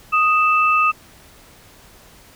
sine tone pair together, 1244.5 / 2643 Hz, D#6 / E7, 0 / +4 cents, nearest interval octave + minor second, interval 1304 cents, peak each -14 / -18 dBFS, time 0.12-0.92 s, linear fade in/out 20 ms, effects pink hiss -47 dBFS RMS until 2.35 s

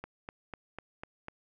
click train, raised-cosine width 0.5 ms, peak -25 dBFS, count 6, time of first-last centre 0.04-1.284 s, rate 4.02 Hz, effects none

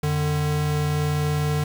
square tone pair together, 88.9 / 149.51 Hz, F2 / D3, +31 / +31 cents, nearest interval major sixth, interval 900 cents, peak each -29 / -22 dBFS, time 0.03-1.64 s, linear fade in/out 5 ms, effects 8-bit

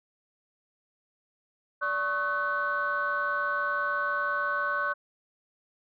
sine tone cluster, 582 / 1104 / 1278 / 1508 Hz, D5 / C#6 / D#6 / F#6, -16 / -7 / +46 / +32 cents, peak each -35 / -30 / -36 / -28 dBFS, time 1.81-4.94 s, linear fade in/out 20 ms, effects tanh soft clip ceiling -18 dBFS

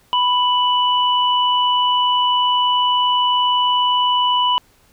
sine tone pair together, 990.1 / 2967 Hz, B5 / F#7, +4 / +4 cents, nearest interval octave + perfect fifth, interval 1900 cents, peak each -15 / -18 dBFS, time 0.13-4.58 s, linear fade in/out 0 ms, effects pink hiss -55 dBFS RMS until 4.92 s

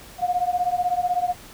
sine beating tone pair, 709 / 725 Hz, F5 / F#5, +26 / -35 cents, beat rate 16 Hz, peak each -23 dBFS, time 0.18-1.35 s, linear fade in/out 50 ms, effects pink hiss -44 dBFS RMS until 1.53 s

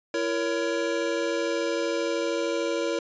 square chord, A# diminished, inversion second, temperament just, 335.6 / 466.2 / 559.4 Hz, E4 / A#4 / C#5, +31 / 0 / +16 cents, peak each -30 dBFS, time 0.14-2.99 s, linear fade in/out 2 ms, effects resampled to 16000 Hz

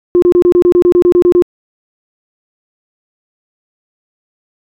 sine tone bursts, 353.4 Hz, F4, 21 cents sharp, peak -3 dBFS, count 13, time 0.15-1.422 s, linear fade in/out 0 ms, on 72 ms, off 28 ms, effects tanh soft clip ceiling -1 dBFS

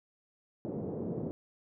white band-pass noise, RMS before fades -37 dBFS, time 0.65-1.31 s, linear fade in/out 0 ms, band 100 to 460 Hz, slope 24 dB/octave, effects none

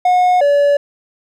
triangle tone pair in turn, 725 / 572.9 Hz, F#5 / D5, -35 / -43 cents, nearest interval major third, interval 408 cents, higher first, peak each -7 dBFS, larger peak neither, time 0.05-0.41 / 0.41-0.77 s, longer neither, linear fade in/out 5 ms, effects none

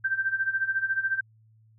sine tone with tremolo, 1566 Hz, G6, 2 cents flat, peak -21 dBFS, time 0.04-1.21 s, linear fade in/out 10 ms, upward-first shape sine, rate 14 Hz, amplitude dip 80%, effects added 110 Hz sine -56 dBFS peak until 1.78 s

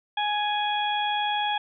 harmonic tone with a mistuned harmonic, 834 Hz, G#5, 7 cents sharp, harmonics 1 / 2 / 3 / 4, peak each -25 / -33 / -35 / -30 dBFS, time 0.17-1.58 s, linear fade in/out 5 ms, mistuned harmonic 3, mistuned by -19 cents, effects none

